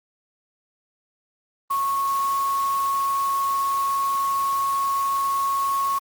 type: tone in noise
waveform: sine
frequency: 1100 Hz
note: C#6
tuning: 14 cents flat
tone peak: -20 dBFS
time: 1.7-5.99 s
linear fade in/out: 10 ms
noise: white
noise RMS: -37 dBFS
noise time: 1.7-5.99 s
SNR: +14 dB
effects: Opus 24 kbps